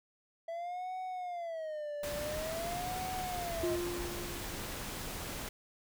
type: tone with vibrato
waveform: triangle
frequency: 659.3 Hz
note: E5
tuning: in tune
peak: -35 dBFS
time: 0.48-3.76 s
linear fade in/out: 5 ms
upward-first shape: sine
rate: 0.48 Hz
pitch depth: 210 cents each way
type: noise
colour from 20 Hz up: pink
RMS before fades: -41 dBFS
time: 2.03-5.49 s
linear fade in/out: 5 ms
type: tone with exponential decay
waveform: triangle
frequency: 349.2 Hz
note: F4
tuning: in tune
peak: -28 dBFS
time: 3.63-5.34 s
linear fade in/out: 5 ms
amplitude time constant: 370 ms
effects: none